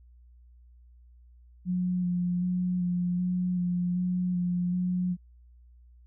sine tone with vibrato, 179 Hz, F3, 43 cents sharp, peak -25 dBFS, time 1.65-5.17 s, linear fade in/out 50 ms, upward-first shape square, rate 1.3 Hz, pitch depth 16 cents each way, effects added 60 Hz sine -52 dBFS peak until 6.06 s

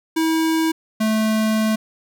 square tone pair in turn, 322.2 / 218.1 Hz, E4 / A3, -39 / -15 cents, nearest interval perfect fifth, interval 676 cents, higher first, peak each -17 dBFS, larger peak neither, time 0.16-0.72 / 1-1.76 s, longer second, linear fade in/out 10 ms, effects none

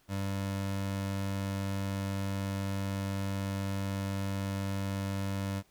25% pulse tone, 98 Hz, G2, in tune, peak -28 dBFS, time 0.08-5.63 s, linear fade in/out 50 ms, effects pink hiss -67 dBFS RMS until 5.7 s

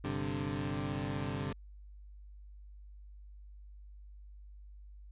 20% pulse chord, G suspended fourth, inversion none, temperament equal, 98 / 130.81 / 146.83 Hz, G2 / C3 / D3, 0 / 0 / 0 cents, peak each -34 dBFS, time 0.04-1.53 s, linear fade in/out 5 ms, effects added 50 Hz sine -49 dBFS peak until 5.11 s + resampled to 8000 Hz

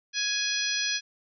harmonic tone, 834 Hz, G#5, 7 cents sharp, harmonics 2 / 3 / 4 / 5 / 6 / 7, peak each -33 / -33 / -33 / -33 / -33 / -33 dBFS, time 0.13-1.01 s, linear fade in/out 50 ms, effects none

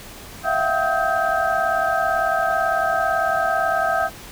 sine tone cluster, 653 / 691 / 763 / 1275 / 1572 Hz, E5 / F5 / G5 / D#6 / G6, -17 / -19 / -47 / +42 / +4 cents, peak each -24 dBFS, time 0.43-4.1 s, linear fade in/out 50 ms, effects pink hiss -39 dBFS RMS until 4.31 s

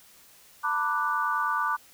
sine chord, B minor seventh, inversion third, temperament equal with one note detuned, 898.5 / 987.8 / 1174.7 / 1480 Hz, A5 / B5 / D6 / F#6, +36 / 0 / 0 / 0 cents, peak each -32 / -32 / -27 / -30 dBFS, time 0.63-1.77 s, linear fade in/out 20 ms, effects white hiss -55 dBFS RMS until 1.93 s

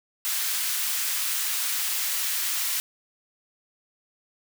white high-pass noise, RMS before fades -27 dBFS, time 0.25-2.8 s, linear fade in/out 0 ms, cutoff 1400 Hz, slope 12 dB/octave, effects none

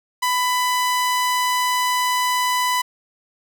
sawtooth tone, 997 Hz, B5, 16 cents sharp, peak -14 dBFS, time 0.22-2.82 s, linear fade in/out 10 ms, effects none

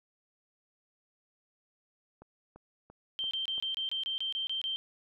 click train, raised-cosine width 1 ms, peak -37 dBFS, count 5, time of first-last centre 2.22-3.581 s, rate 2.94 Hz
sine tone bursts, 3137 Hz, G7, 1 cent sharp, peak -31 dBFS, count 11, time 3.19-4.76 s, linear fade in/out 0 ms, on 120 ms, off 25 ms
effects none

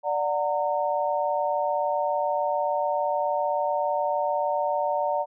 sine chord, D augmented, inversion none, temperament just, 587.3 / 734.2 / 917.7 Hz, D5 / F#5 / A#5, 0 / -14 / -27 cents, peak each -26 / -28 / -27 dBFS, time 0.03-5.26 s, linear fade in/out 50 ms, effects none

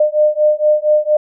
sine beating tone pair, 603 / 607.3 Hz, D5 / D#5, +46 / -42 cents, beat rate 4.3 Hz, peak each -13 dBFS, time 0-1.17 s, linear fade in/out 5 ms, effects none

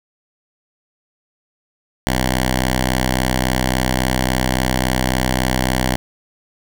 5% pulse tone with notch filter, 63.6 Hz, C2, 48 cents flat, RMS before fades -18 dBFS, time 2.07-5.96 s, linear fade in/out 0 ms, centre 430 Hz, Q 1.2, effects none

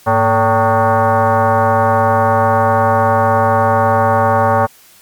sine tone with frequency modulation, 104.9 Hz, G#2, 18 cents sharp, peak -9 dBFS, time 0.06-4.67 s, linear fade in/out 20 ms, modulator 337 Hz, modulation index 3.3, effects white hiss -45 dBFS RMS until 5.01 s + Opus 48 kbps

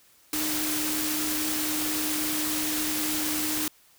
sine tone in noise, 306.3 Hz, D#4, 27 cents flat, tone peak -31 dBFS, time 0.33-3.68 s, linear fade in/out 2 ms, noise white, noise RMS -29 dBFS, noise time 0.33-3.68 s, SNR -5 dB, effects white hiss -59 dBFS RMS until 3.98 s

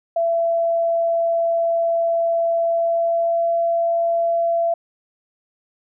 sine tone with pitch glide, 671 to 675.3 Hz, E5 to E5, +31 to +42 cents, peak -16 dBFS, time 0.16-4.74 s, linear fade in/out 5 ms, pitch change +11 cents, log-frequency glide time 2.61-3.58 s, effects none

